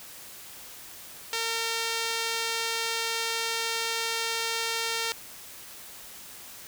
sawtooth tone with band-pass filter, 456.4 Hz, A#4, 37 cents flat, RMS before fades -30 dBFS, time 1.33-5.12 s, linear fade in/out 0 ms, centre 4500 Hz, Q 0.76, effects white hiss -45 dBFS RMS until 6.67 s

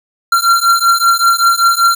square beating tone pair, 1370 / 1375.2 Hz, F6 / F6, -34 / -27 cents, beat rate 5.2 Hz, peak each -12 dBFS, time 0.32-1.95 s, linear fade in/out 5 ms, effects none

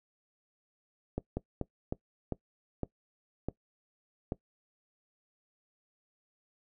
slowing click train, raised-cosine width 2 ms, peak -19 dBFS, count 8, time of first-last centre 1.18-4.321 s, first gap 190 ms, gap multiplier 1.28, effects noise-tail reverb RT60 0.1 s tail -20 dB re dry

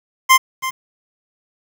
25% pulse tone with echo, 1046.5 Hz, C6, in tune, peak -3 dBFS, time 0.29-0.38 s, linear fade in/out 20 ms, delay 330 ms, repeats 1, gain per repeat -13 dB, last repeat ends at 0.71 s, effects 7-bit

